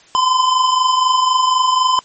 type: tone pair together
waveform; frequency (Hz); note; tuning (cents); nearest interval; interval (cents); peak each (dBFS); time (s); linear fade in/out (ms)
square; 1001 / 1025; B5 / C6; +23 / -36; unison; 41; -20 / -13; 0.15-1.99; 0
effects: white hiss -47 dBFS RMS until 2.04 s + MP3 32 kbps